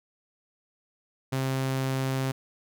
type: tone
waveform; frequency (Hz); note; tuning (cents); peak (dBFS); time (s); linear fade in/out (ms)
sawtooth; 132.8; C3; +26; -22; 1.32-2.32; 10
effects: none